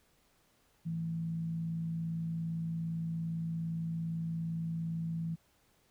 sine tone with frequency modulation, 164.81 Hz, E3, in tune, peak -33 dBFS, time 0.85-5.36 s, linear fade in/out 20 ms, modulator 57.5 Hz, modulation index 0.26, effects pink hiss -70 dBFS RMS until 5.9 s

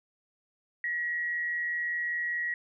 sine tone with amplitude modulation, 1912 Hz, A#6, 43 cents sharp, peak -27 dBFS, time 0.84-2.54 s, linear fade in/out 2 ms, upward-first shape sine, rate 165 Hz, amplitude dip 35%, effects none

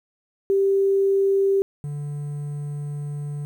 sine / triangle tone pair in turn, 392 / 145.78 Hz, G4 / D3, 0 / -12 cents, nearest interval octave + perfect fourth, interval 1712 cents, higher first, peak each -16 / -25 dBFS, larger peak first, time 0.5-1.62 / 1.84-3.45 s, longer second, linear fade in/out 0 ms, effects 9-bit

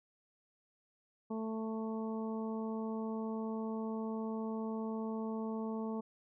harmonic tone, 221.3 Hz, A3, 10 cents sharp, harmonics 1 / 2 / 3 / 4 / 5, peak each -37 / -42 / -49 / -48 / -51 dBFS, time 1.3-6.01 s, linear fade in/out 10 ms, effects none

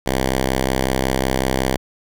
5% pulse tone, 65.41 Hz, C2, in tune, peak -6 dBFS, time 0.06-1.77 s, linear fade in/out 5 ms, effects none

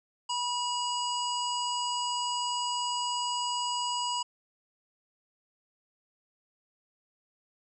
harmonic tone with a mistuned harmonic, 977 Hz, B5, 19 cents flat, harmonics 1 / 3 / 5 / 7 / 8, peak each -31 / -35 / -37 / -43 / -40 dBFS, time 0.29-4.23 s, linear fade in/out 10 ms, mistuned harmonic 3, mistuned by -24 cents, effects none

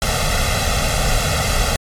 pink noise with comb filter, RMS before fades -17 dBFS, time 0.02-1.76 s, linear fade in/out 0 ms, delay 1.5 ms, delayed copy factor +1, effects low-pass 10000 Hz 12 dB/octave + MP3 96 kbps

